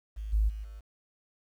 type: tone with level steps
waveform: sine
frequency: 53 Hz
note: G#1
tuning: 36 cents sharp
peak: -34 / -22 / -35 / -41 dBFS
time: 0.16-0.81 s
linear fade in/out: 20 ms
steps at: 0.32 / 0.48 / 0.63 s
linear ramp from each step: 20 ms
effects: 10-bit